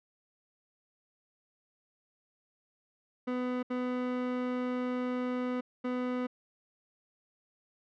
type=tone bursts at uneven times; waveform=30% pulse; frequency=250 Hz; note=B3; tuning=21 cents sharp; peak=-28 dBFS; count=3; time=3.27-3.63 / 3.7-5.61 / 5.84-6.27 s; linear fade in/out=10 ms; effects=low-pass 2000 Hz 12 dB/octave